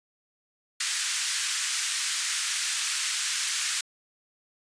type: band-pass noise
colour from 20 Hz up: white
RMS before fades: -29 dBFS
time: 0.8-3.81 s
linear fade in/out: 5 ms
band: 1400 to 9100 Hz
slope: 24 dB/octave
effects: resampled to 22050 Hz